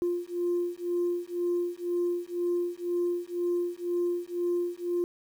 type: beating tone pair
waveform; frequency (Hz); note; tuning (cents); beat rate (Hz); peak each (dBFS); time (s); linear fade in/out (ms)
sine; 349.3 / 351.3; F4 / F4; 0 / +10; 2; -29; 0.02-5.04; 0
effects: tanh soft clip ceiling -21 dBFS + 9-bit